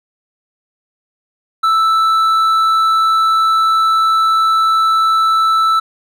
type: tone with hard clipping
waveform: sine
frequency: 1318.5 Hz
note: E6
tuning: in tune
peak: -11 dBFS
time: 1.63-5.8 s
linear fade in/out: 10 ms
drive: 5 dB
effects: none